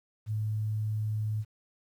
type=tone; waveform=sine; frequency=107.6 Hz; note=A2; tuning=38 cents flat; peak=-28 dBFS; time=0.26-1.45 s; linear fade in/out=50 ms; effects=10-bit